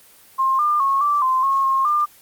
sine tone with pitch steps, 1062 / 1201 / 1093 / 1168 / 1039 / 1087 / 1073 / 1198 Hz, C6 / D6 / C#6 / D6 / C6 / C#6 / C6 / D6, +25 / +38 / -25 / -10 / -12 / -34 / +43 / +34 cents, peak -15 dBFS, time 0.38-2.06 s, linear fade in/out 20 ms, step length 210 ms, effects white hiss -49 dBFS RMS until 2.21 s + Opus 24 kbps

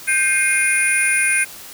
sine tone cluster, 1568 / 2125 / 2464 / 9670 Hz, G6 / C7 / D#7 / D9, 0 / +26 / -17 / +50 cents, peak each -19 dBFS, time 0.07-1.45 s, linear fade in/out 20 ms, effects tanh soft clip ceiling -7 dBFS + white hiss -37 dBFS RMS until 1.73 s

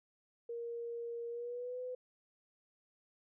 sine tone with pitch glide, 469.1 to 502.8 Hz, A#4 to B4, +11 to +31 cents, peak -39 dBFS, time 0.49-1.95 s, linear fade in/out 5 ms, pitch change +120 cents, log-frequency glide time 1.29-1.8 s, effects none

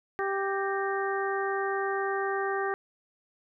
harmonic tone with a mistuned harmonic, 392 Hz, G4, in tune, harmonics 1 / 2 / 3 / 4 / 5, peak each -30 / -33 / -35 / -36 / -37 dBFS, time 0.19-2.74 s, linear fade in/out 0 ms, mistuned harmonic 5, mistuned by -96 cents, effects none

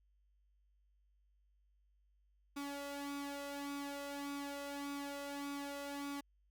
sawtooth tone with flanger, 283.1 Hz, C#4, 37 cents sharp, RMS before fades -44 dBFS, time 2.56-6.21 s, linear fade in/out 10 ms, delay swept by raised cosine 0.82 to 1.55 ms, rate 1.7 Hz, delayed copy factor +0.65, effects added 50 Hz sine -70 dBFS peak until 6.5 s

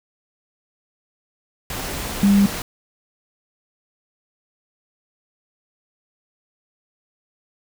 sine tone in noise, 200 Hz, G3, 35 cents sharp, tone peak -11 dBFS, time 2.23-2.46 s, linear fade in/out 2 ms, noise pink, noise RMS -28 dBFS, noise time 1.7-2.62 s, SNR +14 dB, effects none

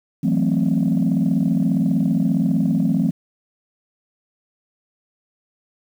sine chord, F# half-diminished seventh, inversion third, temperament equal, 164.81 / 185 / 220 / 261.6 Hz, E3 / F#3 / A3 / C4, 0 / 0 / 0 / 0 cents, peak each -20 dBFS, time 0.23-3.11 s, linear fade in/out 10 ms, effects tanh soft clip ceiling -10 dBFS + 8-bit

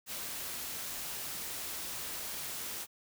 white noise, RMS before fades -40 dBFS, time 0.06-2.87 s, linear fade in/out 50 ms, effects none

